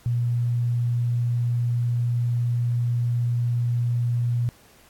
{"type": "tone", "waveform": "sine", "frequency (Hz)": 120, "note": "B2", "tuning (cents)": -49, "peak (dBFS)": -20, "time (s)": [0.06, 4.49], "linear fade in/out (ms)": 0, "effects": ["pink hiss -54 dBFS RMS until 4.89 s", "AAC 64 kbps"]}